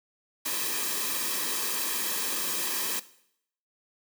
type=noise with comb filter; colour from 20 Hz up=white; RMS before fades=-30 dBFS; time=0.45-3 s; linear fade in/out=10 ms; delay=1.4 ms; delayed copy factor=-0.65; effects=noise-tail reverb RT60 0.7 s tail -17 dB re dry + high-pass 200 Hz 12 dB/octave